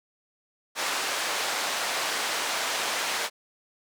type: band-pass noise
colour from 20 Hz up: pink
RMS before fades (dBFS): -29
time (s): 0.75-3.3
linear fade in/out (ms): 50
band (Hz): 700 to 7900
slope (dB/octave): 12
effects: none